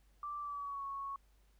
sine tone with pitch glide, 1172 to 1106.2 Hz, D6 to C#6, -4 to -4 cents, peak -39 dBFS, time 0.23-1.16 s, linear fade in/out 2 ms, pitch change -100 cents, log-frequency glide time 0.4-0.84 s, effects added 50 Hz sine -65 dBFS peak until 1.59 s + pink hiss -75 dBFS RMS until 1.59 s

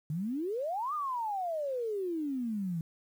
sine exponential two-way sweep, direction up then down, 144.6 to 1244.5 to 159.4 Hz, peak -31 dBFS, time 0.1-2.81 s, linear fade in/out 2 ms, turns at 0.94 s, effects 10-bit

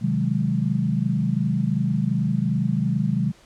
sine chord, Ab dominant seventh, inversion first, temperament equal with one note detuned, 129.91 / 155.56 / 185 / 207.7 Hz, C3 / Eb3 / Gb3 / Ab3, -12 / 0 / 0 / 0 cents, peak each -25 dBFS, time 0.01-3.32 s, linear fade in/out 20 ms, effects pink hiss -53 dBFS RMS until 3.45 s + low-pass 8000 Hz 12 dB/octave

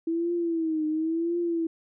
sine tone with vibrato, 326.6 Hz, E4, 16 cents flat, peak -24 dBFS, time 0.07-1.67 s, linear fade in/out 5 ms, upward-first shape triangle, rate 0.95 Hz, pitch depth 110 cents each way, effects none

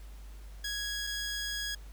15% pulse tone pair in turn, 1661.2 / 1661.2 Hz, G#6 / G#6, 0 / 0 cents, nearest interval unison, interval 0 cents, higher neither, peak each -27 dBFS, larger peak neither, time 0.64-1.07 / 1.07-1.75 s, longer second, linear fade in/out 5 ms, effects added 50 Hz sine -44 dBFS peak until 1.92 s + pink hiss -59 dBFS RMS until 1.92 s

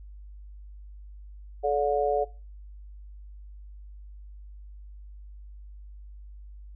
harmonic tone, 144.1 Hz, D3, 33 cents flat, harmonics 3 / 4 / 5, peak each -27 / -27 / -27 dBFS, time 1.63-2.25 s, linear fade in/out 20 ms, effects noise-tail reverb RT60 0.4 s tail -23 dB re dry + added 50 Hz sine -42 dBFS peak until 6.75 s

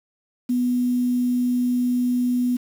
sine tone with quantisation, 246.9 Hz, B3, in tune, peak -18 dBFS, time 0.49-2.57 s, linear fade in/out 10 ms, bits 7, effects none

